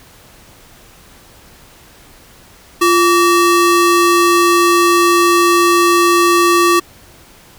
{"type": "ring-modulated tone", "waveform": "square", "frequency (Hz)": 750, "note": "F#5", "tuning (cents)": 23, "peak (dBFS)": -6, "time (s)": [2.81, 6.8], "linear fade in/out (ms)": 10, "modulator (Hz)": 403, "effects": ["pink hiss -43 dBFS RMS until 7.58 s"]}